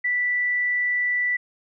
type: tone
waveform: sine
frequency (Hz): 1970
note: B6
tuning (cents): -5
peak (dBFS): -20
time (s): 0.04-1.37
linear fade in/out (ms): 10
effects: none